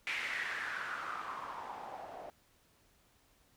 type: noise with low-pass filter sweep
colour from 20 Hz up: blue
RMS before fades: -41 dBFS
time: 0.07-2.3 s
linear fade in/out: 0 ms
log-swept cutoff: 2300 to 650 Hz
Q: 4.3
effects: pink hiss -69 dBFS RMS until 3.56 s